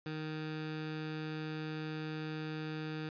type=tone with notch filter; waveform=15% pulse; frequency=155.56 Hz; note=D#3; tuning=in tune; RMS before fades=-40 dBFS; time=0.06-3.09 s; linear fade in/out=2 ms; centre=610 Hz; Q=1.9; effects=resampled to 11025 Hz